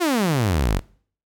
sawtooth exponential sweep, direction down, 370 to 41.2 Hz, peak -14 dBFS, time 0-0.8 s, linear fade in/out 20 ms, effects noise-tail reverb RT60 0.5 s tail -22 dB re dry

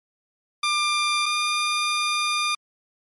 15% pulse tone pair in turn, 1193 / 1205.5 Hz, D6 / D6, +27 / +45 cents, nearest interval unison, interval 18 cents, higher second, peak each -14 / -15 dBFS, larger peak first, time 0.63-1.26 / 1.26-2.55 s, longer second, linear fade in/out 5 ms, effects MP3 48 kbps

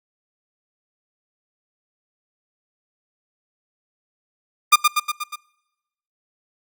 sawtooth tone with echo, 1207 Hz, D6, 47 cents sharp, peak -4 dBFS, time 4.72-4.76 s, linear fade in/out 10 ms, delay 120 ms, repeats 5, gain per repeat -4 dB, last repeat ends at 5.36 s, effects noise-tail reverb RT60 1.0 s tail -25 dB re dry + Opus 48 kbps

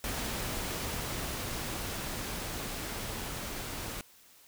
pink noise with level ramp, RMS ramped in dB -35 to -39 dBFS, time 0.04-4.01 s, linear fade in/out 0 ms, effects white hiss -59 dBFS RMS until 4.47 s

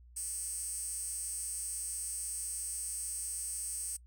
10% pulse tone with high-pass filter, 363.7 Hz, F#4, 30 cents flat, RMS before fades -39 dBFS, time 0.16-3.97 s, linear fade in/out 10 ms, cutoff 8300 Hz, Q 7.9, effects noise-tail reverb RT60 0.1 s tail -24 dB re dry + added 60 Hz sine -54 dBFS peak until 4.06 s

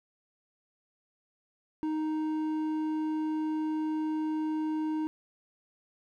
sine tone with hard clipping, 311.1 Hz, D#4, in tune, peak -30 dBFS, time 1.83-5.07 s, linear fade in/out 0 ms, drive 6 dB, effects none

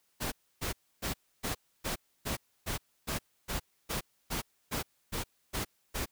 pink noise bursts, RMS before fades -34 dBFS, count 15, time 0.2-6.06 s, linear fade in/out 20 ms, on 120 ms, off 290 ms, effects white hiss -73 dBFS RMS until 6.11 s

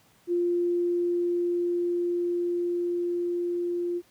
sine tone with level ramp, 349.2 Hz, F4, in tune, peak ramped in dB -22 to -26 dBFS, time 0.27-4.02 s, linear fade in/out 50 ms, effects pink hiss -61 dBFS RMS until 4.1 s + high-pass 80 Hz 12 dB/octave

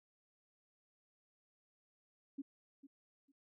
sine tone with echo, 277.2 Hz, C#4, in tune, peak -40 dBFS, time 2.38-2.42 s, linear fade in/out 10 ms, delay 450 ms, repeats 2, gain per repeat -14 dB, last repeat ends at 3.32 s, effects none

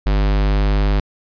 square tone, 50.2 Hz, G1, 42 cents sharp, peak -14 dBFS, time 0.06-1 s, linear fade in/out 5 ms, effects resampled to 11025 Hz

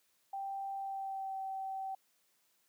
sine tone with pitch glide, 784 to 770.5 Hz, G5 to G5, 0 to -30 cents, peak -37 dBFS, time 0.33-1.95 s, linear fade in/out 5 ms, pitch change -30 cents, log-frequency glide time 0.75-1.38 s, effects white hiss -74 dBFS RMS until 2.68 s + high-pass 150 Hz 12 dB/octave

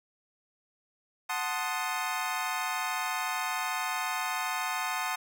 25% pulse chord, F# diminished seventh, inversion none, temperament equal, 740 / 880 / 1046.5 / 1244.5 Hz, F#5 / A5 / C6 / Eb6, 0 / 0 / 0 / 0 cents, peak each -32 dBFS, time 1.29-5.16 s, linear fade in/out 10 ms, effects none

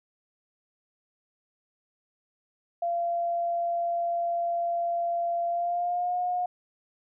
sine tone with pitch glide, 687 to 718.7 Hz, F5 to F5, -29 to +49 cents, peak -25 dBFS, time 2.82-6.46 s, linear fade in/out 5 ms, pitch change +78 cents, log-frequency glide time 5.48-6.17 s, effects none

